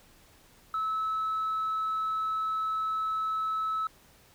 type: tone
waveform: sine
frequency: 1300 Hz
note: E6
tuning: 24 cents flat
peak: -26 dBFS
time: 0.74-3.87 s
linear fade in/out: 2 ms
effects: tanh soft clip ceiling -25 dBFS + pink hiss -59 dBFS RMS until 4.34 s

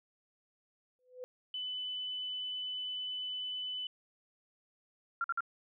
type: tone with exponential growth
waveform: sine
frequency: 503 Hz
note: B4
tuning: 32 cents sharp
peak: -38 dBFS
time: 0.99-1.24 s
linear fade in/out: 0 ms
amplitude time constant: 53 ms
type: tone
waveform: sine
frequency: 3003 Hz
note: F#7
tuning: 25 cents sharp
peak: -36 dBFS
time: 1.54-3.87 s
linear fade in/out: 2 ms
type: tone bursts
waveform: sine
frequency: 1378 Hz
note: F6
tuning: 24 cents flat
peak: -30 dBFS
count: 3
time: 5.21-5.406 s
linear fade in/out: 2 ms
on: 32 ms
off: 50 ms
effects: none

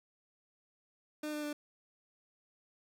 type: tone with pitch steps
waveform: 30% pulse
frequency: 302.7 / 299.1 / 295.4 Hz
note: D#4 / D4 / D4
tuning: -48 / +32 / +10 cents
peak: -34 dBFS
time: 1.23-1.53 s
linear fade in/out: 5 ms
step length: 100 ms
effects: none

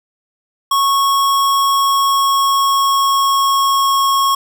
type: tone with pitch glide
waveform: square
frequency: 1102 to 1094.4 Hz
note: C#6 to C#6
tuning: -11 to -23 cents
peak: -12 dBFS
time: 0.71-4.35 s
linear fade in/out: 5 ms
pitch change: -12 cents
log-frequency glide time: 1.67-4.17 s
effects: none

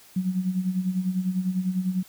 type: tone with tremolo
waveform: sine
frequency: 185 Hz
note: F#3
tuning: in tune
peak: -20 dBFS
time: 0.16-2.03 s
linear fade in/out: 5 ms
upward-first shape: sine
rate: 10 Hz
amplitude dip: 70%
effects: white hiss -52 dBFS RMS until 2.08 s

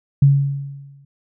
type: tone with exponential decay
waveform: sine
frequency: 139.7 Hz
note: C#3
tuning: 14 cents sharp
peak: -6 dBFS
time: 0.22-1.05 s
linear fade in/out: 5 ms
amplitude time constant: 180 ms
effects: none

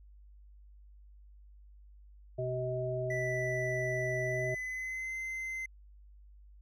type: harmonic tone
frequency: 126.8 Hz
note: B2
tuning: 46 cents sharp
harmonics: 1 / 3 / 5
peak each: -36 / -38 / -35 dBFS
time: 2.38-4.55 s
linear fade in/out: 10 ms
type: tone with pitch glide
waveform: triangle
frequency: 1975.5 to 2068 Hz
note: B6 to C7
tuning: 0 to -21 cents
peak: -34 dBFS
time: 3.1-5.66 s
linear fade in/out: 5 ms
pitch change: +79 cents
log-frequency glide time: 4.23-5.15 s
effects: added 50 Hz sine -53 dBFS peak until 6.61 s

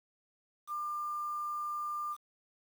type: tone with quantisation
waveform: sine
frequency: 1196 Hz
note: D6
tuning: 31 cents sharp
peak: -34 dBFS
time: 0.67-2.17 s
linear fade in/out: 50 ms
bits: 9
effects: none

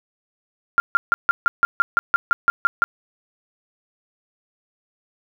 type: tone bursts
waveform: sine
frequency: 1392 Hz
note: F6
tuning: 6 cents flat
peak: -11 dBFS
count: 13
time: 0.78-2.84 s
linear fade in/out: 0 ms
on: 20 ms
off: 150 ms
effects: none

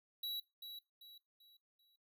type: tone with echo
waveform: square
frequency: 3908 Hz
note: B7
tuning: 19 cents flat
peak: -40 dBFS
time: 0.23-0.4 s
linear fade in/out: 5 ms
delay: 390 ms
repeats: 4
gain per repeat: -8 dB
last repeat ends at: 1.96 s
effects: noise-tail reverb RT60 0.2 s tail -18 dB re dry

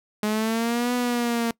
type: linear two-way sweep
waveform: sawtooth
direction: up then down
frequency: 210 to 246.9 to 230.3 Hz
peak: -18 dBFS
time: 0.23-1.51 s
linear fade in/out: 2 ms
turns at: 0.94 s
effects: noise-tail reverb RT60 0.1 s tail -23 dB re dry

